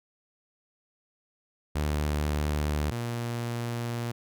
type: tone pair in turn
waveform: sawtooth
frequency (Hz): 74.6 / 118.42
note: D2 / A#2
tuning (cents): +28 / +28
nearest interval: minor sixth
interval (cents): 800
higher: second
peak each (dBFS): -22 / -26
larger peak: first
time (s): 1.75-2.91 / 2.91-4.12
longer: second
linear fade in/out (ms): 10
effects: none